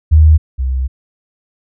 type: tone pair in turn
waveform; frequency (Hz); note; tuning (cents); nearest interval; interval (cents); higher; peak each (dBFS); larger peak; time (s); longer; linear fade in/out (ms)
sine; 77.78 / 64.97; D#2 / C2; 0 / -12; minor third; 312; first; -3 / -13; first; 0.11-0.38 / 0.58-0.88; second; 20
effects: none